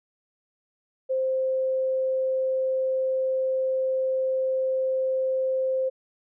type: tone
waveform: sine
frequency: 523.3 Hz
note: C5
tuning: in tune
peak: -22 dBFS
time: 1.09-5.9 s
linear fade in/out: 20 ms
effects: none